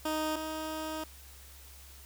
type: tone pair in turn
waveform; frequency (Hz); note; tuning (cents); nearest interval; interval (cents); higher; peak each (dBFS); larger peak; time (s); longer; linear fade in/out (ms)
15% pulse; 311.1 / 313.8; D#4 / D#4; 0 / +15; unison; 15; second; -24 / -29; first; 0.05-0.36 / 0.36-1.04; second; 5
effects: added 68 Hz sine -52 dBFS peak until 2.05 s + white hiss -54 dBFS RMS until 2.05 s